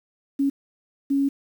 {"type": "tone bursts at uneven times", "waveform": "sine", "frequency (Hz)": 277.2, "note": "C#4", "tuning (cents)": 0, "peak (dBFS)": -18, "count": 2, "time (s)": [[0.39, 0.5], [1.1, 1.29]], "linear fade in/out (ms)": 10, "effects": ["8-bit"]}